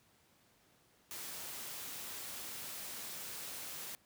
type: noise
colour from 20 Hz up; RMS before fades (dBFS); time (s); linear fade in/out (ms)
white; -45; 1.11-3.95; 0
effects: pink hiss -69 dBFS RMS until 4.05 s + high-pass 80 Hz 12 dB/octave